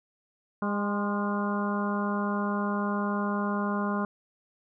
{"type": "harmonic tone with a mistuned harmonic", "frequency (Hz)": 203.6, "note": "G#3", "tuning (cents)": -34, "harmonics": [1, 2, 3, 4, 5, 6, 7], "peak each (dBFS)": [-28, -36, -37, -39, -34, -38, -38], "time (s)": [0.62, 4.05], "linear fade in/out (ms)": 2, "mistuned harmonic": 5, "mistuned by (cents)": 42, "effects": []}